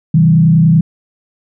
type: tone with frequency modulation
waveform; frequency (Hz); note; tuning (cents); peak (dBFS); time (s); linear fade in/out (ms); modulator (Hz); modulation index
sine; 162; E3; -30; -5; 0.14-0.81; 5; 30.4; 0.76
effects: none